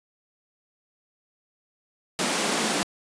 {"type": "high-pass noise", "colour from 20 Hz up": "pink", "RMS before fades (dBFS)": -25, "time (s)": [2.19, 2.83], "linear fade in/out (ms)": 0, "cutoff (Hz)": 180, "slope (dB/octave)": 48, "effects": ["resampled to 22050 Hz"]}